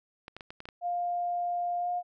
clicks, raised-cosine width 0.3 ms, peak -26 dBFS, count 7, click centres 0.281 / 0.366 / 0.408 / 0.505 / 0.604 / 0.655 / 0.688 s
sine tone with pitch glide, 703 to 710.8 Hz, F5 to F5, +11 to +30 cents, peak -28 dBFS, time 0.81-2.03 s, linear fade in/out 50 ms, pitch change +19 cents, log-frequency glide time 1.79-1.89 s
effects none

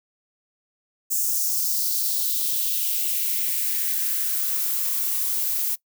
violet noise with high-pass filter sweep, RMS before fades -24 dBFS, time 1.1-5.76 s, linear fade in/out 20 ms, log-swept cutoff 6900 to 670 Hz, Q 2.4, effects noise-tail reverb RT60 0.1 s tail -21 dB re dry

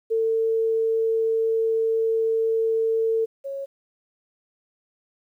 sine tone pair in turn, 449 / 550.3 Hz, A4 / C#5, +35 / -13 cents, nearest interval major third, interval 352 cents, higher second, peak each -19 / -28 dBFS, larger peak first, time 0.1-3.26 / 3.44-3.66 s, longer first, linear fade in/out 20 ms, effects 10-bit

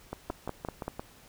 two click trains, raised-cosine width 1 ms, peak -19 / -21 dBFS, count 4 / 6, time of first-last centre 0.3-0.88 / 0.13-0.995 s, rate 5.17 / 5.78 Hz, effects pink hiss -56 dBFS RMS until 1.28 s

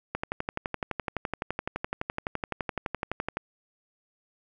click train, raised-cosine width 0.5 ms, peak -14 dBFS, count 39, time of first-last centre 0.15-3.37 s, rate 11.8 Hz, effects none

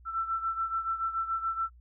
sine beating tone pair, 1335 / 1342 Hz, E6 / E6, +22 / +31 cents, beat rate 7 Hz, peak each -30 / -35 dBFS, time 0.05-1.7 s, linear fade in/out 50 ms, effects noise-tail reverb RT60 0.1 s tail -26 dB re dry + added 60 Hz sine -52 dBFS peak until 1.8 s

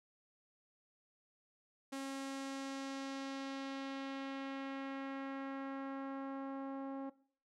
sawtooth tone with low-pass filter sweep, 271.6 Hz, C#4, 35 cents flat, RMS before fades -43 dBFS, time 1.92-7.1 s, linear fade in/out 10 ms, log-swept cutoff 10000 to 840 Hz, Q 1.1, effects noise-tail reverb RT60 0.5 s tail -19 dB re dry

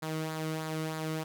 sawtooth tone with flanger, 157.9 Hz, D#3, 26 cents sharp, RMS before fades -35 dBFS, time 0.02-1.24 s, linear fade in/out 10 ms, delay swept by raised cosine 0.34 to 1.22 ms, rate 3.2 Hz, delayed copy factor -0.5, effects none

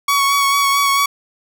sawtooth tone with vibrato, 1119 Hz, C#6, 16 cents sharp, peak -9 dBFS, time 0.08-1.06 s, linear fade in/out 5 ms, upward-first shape sine, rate 4.5 Hz, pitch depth 20 cents each way, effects none

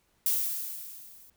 violet noise with level ramp, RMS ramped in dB -25 to -55 dBFS, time 0.26-1.3 s, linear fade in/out 2 ms, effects pink hiss -70 dBFS RMS until 1.36 s

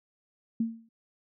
sine tone with exponential decay, 227.3 Hz, A#3, 43 cents flat, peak -22 dBFS, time 0.6-0.89 s, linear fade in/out 5 ms, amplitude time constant 61 ms, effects none

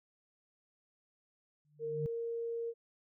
sine tone with exponential growth, 148.7 Hz, D3, 22 cents sharp, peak -32 dBFS, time 1.65-2.06 s, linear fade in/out 0 ms, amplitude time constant 87 ms
sine tone with pitch glide, 460 to 464 Hz, A#4 to A#4, -23 to -8 cents, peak -35 dBFS, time 1.79-2.74 s, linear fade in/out 50 ms, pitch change +15 cents, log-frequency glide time 1.91-2.2 s
effects none

